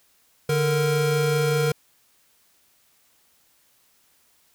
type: tone pair together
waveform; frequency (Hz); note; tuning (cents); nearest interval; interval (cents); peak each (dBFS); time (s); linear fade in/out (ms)
square; 147.01 / 466.2; D3 / A#4; +2 / 0; octave + minor sixth; 1998; -23; 0.49-1.72; 5
effects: white hiss -62 dBFS RMS until 4.54 s